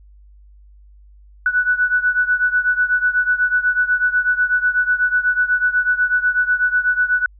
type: beating tone pair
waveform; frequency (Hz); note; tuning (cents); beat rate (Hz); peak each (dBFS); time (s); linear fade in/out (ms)
sine; 1480 / 1488.1; F#6 / F#6; 0 / +9; 8.1; -16 / -19; 1.46-7.26; 2
effects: added 50 Hz sine -43 dBFS peak until 7.39 s